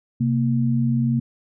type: tone pair together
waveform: sine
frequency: 130.81 / 231.8 Hz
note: C3 / A#3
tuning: 0 / -10 cents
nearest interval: minor seventh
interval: 990 cents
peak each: -20 dBFS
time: 0.2-1.2 s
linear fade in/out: 10 ms
effects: none